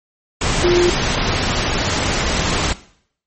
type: tone in noise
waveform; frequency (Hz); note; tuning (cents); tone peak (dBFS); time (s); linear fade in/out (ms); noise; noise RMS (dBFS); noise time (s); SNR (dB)
sine; 351.8; F4; +13; -11; 0.64-0.9; 5; pink; -18; 0.41-2.73; +4
effects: noise-tail reverb RT60 0.6 s tail -17 dB re dry + MP3 32 kbps